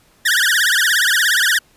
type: tone with vibrato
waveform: sawtooth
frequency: 1661.2 Hz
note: G#6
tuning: in tune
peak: -9 dBFS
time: 0.25-1.59 s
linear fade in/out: 10 ms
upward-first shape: triangle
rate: 17 Hz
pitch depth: 270 cents each way
effects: pink hiss -54 dBFS RMS until 1.76 s + resampled to 32000 Hz